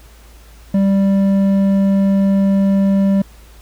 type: tone with hard clipping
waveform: sine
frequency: 196 Hz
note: G3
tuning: in tune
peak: -12 dBFS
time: 0.74-3.22 s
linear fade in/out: 5 ms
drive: 6 dB
effects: added 55 Hz sine -40 dBFS peak until 3.61 s + pink hiss -47 dBFS RMS until 3.61 s